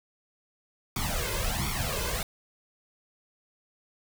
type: noise with flanger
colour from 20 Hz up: pink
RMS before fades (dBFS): -30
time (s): 0.96-2.23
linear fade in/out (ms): 2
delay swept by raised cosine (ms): 0.88 to 1.98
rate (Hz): 1.4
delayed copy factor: +0.85
effects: none